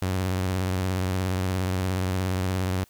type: tone with vibrato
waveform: sawtooth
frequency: 93 Hz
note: F#2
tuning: 9 cents sharp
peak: -20 dBFS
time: 0.02-2.84 s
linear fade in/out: 0 ms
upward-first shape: sine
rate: 17 Hz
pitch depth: 60 cents each way
effects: white hiss -59 dBFS RMS until 2.89 s